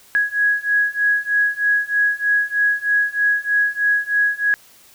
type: beating tone pair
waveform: sine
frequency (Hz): 1663 / 1666.2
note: G#6 / G#6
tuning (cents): +2 / +5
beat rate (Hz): 3.2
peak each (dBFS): -19 / -18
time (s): 0.15-4.54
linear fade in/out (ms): 0
effects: white hiss -49 dBFS RMS until 4.94 s